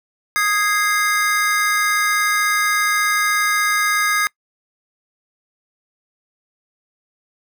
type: chord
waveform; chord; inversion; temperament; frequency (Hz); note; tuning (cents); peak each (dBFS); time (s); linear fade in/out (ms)
square; Ab major; second; equal with one note detuned; 1244.5 / 1647.8 / 2093; Eb6 / Ab6 / C7; 0 / -14 / 0; -21; 0.36-4.27; 0
effects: noise-tail reverb RT60 0.1 s tail -24 dB re dry